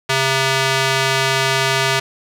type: tone with band-pass filter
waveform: square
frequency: 133.8 Hz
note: C3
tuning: 39 cents sharp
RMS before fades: -17 dBFS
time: 0.09-2 s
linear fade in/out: 10 ms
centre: 2900 Hz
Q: 0.58
effects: none